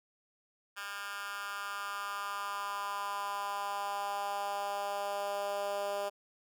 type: tone with high-pass filter sweep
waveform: 10% pulse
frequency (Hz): 201.5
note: G3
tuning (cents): +48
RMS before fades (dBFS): -37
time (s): 0.76-6.1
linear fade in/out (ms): 20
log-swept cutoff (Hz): 1600 to 550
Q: 3.1
effects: none